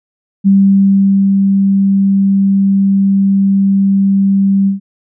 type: tone with ADSR envelope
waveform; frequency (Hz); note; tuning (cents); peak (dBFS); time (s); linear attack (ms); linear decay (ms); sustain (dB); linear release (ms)
sine; 196; G3; 0; -4; 0.44-4.8; 30; 840; -3; 130
effects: none